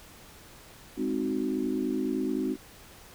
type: chord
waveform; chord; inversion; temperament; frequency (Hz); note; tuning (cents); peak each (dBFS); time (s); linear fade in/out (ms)
sine; Ab dominant seventh; none; equal; 207.7 / 261.6 / 311.1 / 370; Ab3 / C4 / Eb4 / Gb4; 0 / 0 / 0 / 0; -35 / -30 / -32 / -33; 0.96-2.57; 50
effects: pink hiss -51 dBFS RMS until 3.14 s